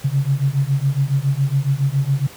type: beating tone pair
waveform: sine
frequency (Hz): 134.3 / 141.5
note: C3 / C#3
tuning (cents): +46 / +36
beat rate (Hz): 7.2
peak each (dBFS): -18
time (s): 0.04-2.27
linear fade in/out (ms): 10
effects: pink hiss -40 dBFS RMS until 2.36 s + high-pass 80 Hz 12 dB/octave